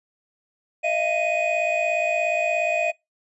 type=tone cluster; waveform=triangle; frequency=625 / 682 / 2488 Hz; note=D#5 / F5 / D#7; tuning=+8 / -41 / -1 cents; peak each=-23 dBFS; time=0.83-2.92 s; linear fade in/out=20 ms; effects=noise-tail reverb RT60 0.2 s tail -24 dB re dry + resampled to 24000 Hz